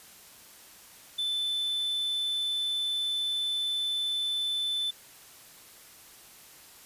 triangle tone, 3520 Hz, A7, in tune, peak -26 dBFS, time 1.18-4.91 s, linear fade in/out 10 ms, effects white hiss -52 dBFS RMS until 6.85 s + resampled to 32000 Hz

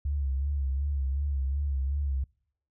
sine tone with vibrato, 69.3 Hz, C#2, in tune, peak -26 dBFS, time 0.05-2.24 s, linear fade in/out 5 ms, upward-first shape sine, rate 2.7 Hz, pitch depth 73 cents each way, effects noise-tail reverb RT60 0.7 s tail -26 dB re dry

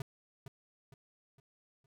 square tone with echo, 134.9 Hz, C#3, 47 cents flat, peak -37 dBFS, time 0-0.02 s, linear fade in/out 2 ms, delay 460 ms, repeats 4, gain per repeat -8 dB, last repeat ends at 1.86 s, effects none

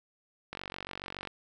click train, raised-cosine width 0.3 ms, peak -22 dBFS, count 36, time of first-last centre 0.53-1.273 s, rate 47.1 Hz, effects none

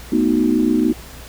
sine chord, B dominant seventh, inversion third, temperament equal, 220 / 246.9 / 311.1 / 370 Hz, A3 / B3 / D#4 / F#4, 0 / 0 / 0 / 0 cents, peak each -21 / -17 / -17 / -23 dBFS, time 0.12-0.93 s, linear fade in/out 5 ms, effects added 60 Hz sine -38 dBFS peak until 1.28 s + pink hiss -39 dBFS RMS until 1.28 s

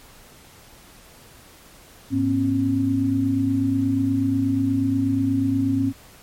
sine tone cluster, 104.2 / 242.2 / 270.5 Hz, G#2 / B3 / C#4, +6 / -34 / -42 cents, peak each -25 / -28 / -19 dBFS, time 2.1-5.93 s, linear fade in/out 50 ms, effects pink hiss -48 dBFS RMS until 6.22 s + MP3 64 kbps

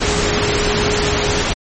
sine tone in noise, 415.3 Hz, G#4, in tune, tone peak -20 dBFS, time 0.03-1.43 s, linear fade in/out 20 ms, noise pink, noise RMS -17 dBFS, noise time 0-1.54 s, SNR -6 dB, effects MP3 32 kbps

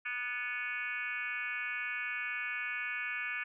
sine tone with frequency modulation, 1978 Hz, B6, 2 cents sharp, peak -34 dBFS, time 0.05-3.44 s, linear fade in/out 10 ms, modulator 251 Hz, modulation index 2.4, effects none

